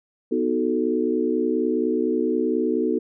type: chord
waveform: sine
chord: B dominant seventh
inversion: none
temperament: equal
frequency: 246.9 / 311.1 / 370 / 440 Hz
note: B3 / D#4 / F#4 / A4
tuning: 0 / 0 / 0 / 0 cents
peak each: -25 dBFS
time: 0.31-2.99 s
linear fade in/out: 10 ms
effects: none